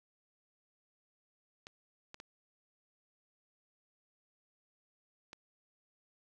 clicks, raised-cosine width 0.2 ms, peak -30 dBFS, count 4, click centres 1.669 / 2.144 / 2.201 / 5.331 s, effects none

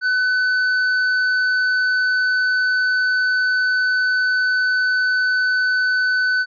triangle tone with tanh clipping, 1505 Hz, F#6, 29 cents sharp, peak -17 dBFS, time 0.01-6.46 s, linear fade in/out 50 ms, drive 13 dB, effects resampled to 11025 Hz

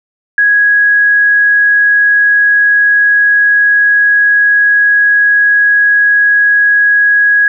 sine tone, 1661.2 Hz, G#6, in tune, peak -5 dBFS, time 0.38-7.48 s, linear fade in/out 2 ms, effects none

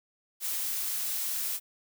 blue noise, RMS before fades -32 dBFS, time 0.4-1.6 s, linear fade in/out 50 ms, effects none

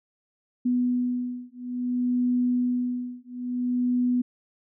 sine beating tone pair, 246.9 / 247.48 Hz, B3 / B3, 0 / +4 cents, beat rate 0.58 Hz, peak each -26 dBFS, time 0.65-4.22 s, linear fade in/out 10 ms, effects none

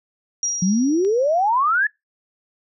sine tone with exponential decay, 5710 Hz, F8, 37 cents sharp, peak -18 dBFS, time 0.43-1.49 s, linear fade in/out 1 ms, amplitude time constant 230 ms
sine exponential sweep, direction up, 174.61 to 1760 Hz, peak -15 dBFS, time 0.62-1.87 s, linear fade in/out 5 ms
click, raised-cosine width 0.2 ms, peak -24 dBFS, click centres 1.049 s
effects noise-tail reverb RT60 0.2 s tail -26 dB re dry

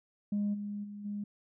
sine tone with level steps, 205.3 Hz, G#3, 20 cents flat, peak -27 / -35 / -41 / -34 dBFS, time 0.32-1.24 s, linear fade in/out 5 ms, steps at 0.53 / 0.83 / 1.04 s, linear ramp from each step 20 ms, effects tanh soft clip ceiling -26 dBFS

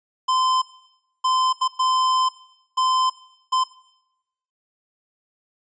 square tone bursts at uneven times, 1031 Hz, C6, 26 cents flat, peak -18 dBFS, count 6, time 0.28-0.62 / 1.24-1.53 / 1.61-1.68 / 1.79-2.29 / 2.77-3.1 / 3.52-3.64 s, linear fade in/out 10 ms, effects noise-tail reverb RT60 0.9 s tail -19 dB re dry + resampled to 16000 Hz

